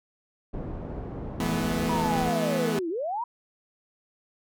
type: low-pass noise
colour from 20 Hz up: pink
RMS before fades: -35 dBFS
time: 0.53-2.3 s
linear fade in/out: 10 ms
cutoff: 570 Hz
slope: 12 dB/octave
type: chord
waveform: sawtooth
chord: E suspended fourth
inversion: none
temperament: equal with one note detuned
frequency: 164.81 / 215 / 246.9 Hz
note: E3 / A3 / B3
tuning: 0 / -40 / 0 cents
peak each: -26 dBFS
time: 1.4-2.79 s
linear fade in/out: 2 ms
type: linear two-way sweep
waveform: sine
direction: down then up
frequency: 987.8 to 316.6 to 987.8 Hz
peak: -27 dBFS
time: 1.89-3.24 s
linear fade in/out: 5 ms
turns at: 2.89 s
effects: none